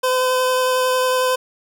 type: tone with vibrato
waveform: 25% pulse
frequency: 510 Hz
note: C5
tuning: 44 cents flat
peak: -12 dBFS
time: 0.03-1.36 s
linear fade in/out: 10 ms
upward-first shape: sine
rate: 11 Hz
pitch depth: 9 cents each way
effects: none